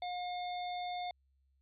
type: harmonic tone with a mistuned harmonic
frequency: 716 Hz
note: F5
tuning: 43 cents sharp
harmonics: 1 / 3 / 5 / 6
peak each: -37 / -49 / -48 / -56 dBFS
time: 0.02-1.11 s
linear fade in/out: 2 ms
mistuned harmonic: 6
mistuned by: +40 cents
effects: added 67 Hz sine -70 dBFS peak until 1.61 s